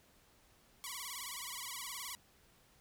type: tone with vibrato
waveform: 5% pulse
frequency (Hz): 1052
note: C6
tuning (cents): +9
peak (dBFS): -30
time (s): 0.84-2.15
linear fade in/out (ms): 0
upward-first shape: sine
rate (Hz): 19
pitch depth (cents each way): 160
effects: pink hiss -67 dBFS RMS until 2.8 s